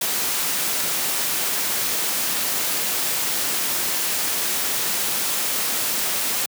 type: noise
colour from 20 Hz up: white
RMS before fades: -23 dBFS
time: 0.01-6.46 s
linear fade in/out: 5 ms
effects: high-pass 150 Hz 12 dB/octave